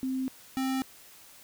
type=tone pair in turn; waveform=sine / square; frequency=261.3 / 263.6 Hz; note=C4 / C4; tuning=-2 / +13 cents; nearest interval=unison; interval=15 cents; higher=second; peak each=-28 dBFS; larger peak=neither; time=0.03-0.28 / 0.57-0.82 s; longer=neither; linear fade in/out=0 ms; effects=white hiss -53 dBFS RMS until 1.43 s